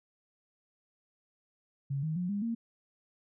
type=tone with pitch steps; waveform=sine; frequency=138.59 / 157.37 / 178.69 / 202.9 / 230.4 Hz; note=C#3 / D#3 / F3 / G#3 / A#3; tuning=0 / +20 / +40 / -40 / -20 cents; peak=-30 dBFS; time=1.9-2.55 s; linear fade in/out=10 ms; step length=130 ms; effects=none